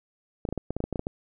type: clicks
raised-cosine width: 2 ms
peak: -16 dBFS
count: 12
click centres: 0.452 / 0.489 / 0.526 / 0.577 / 0.706 / 0.766 / 0.804 / 0.84 / 0.927 / 0.958 / 0.994 / 1.069 s
effects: none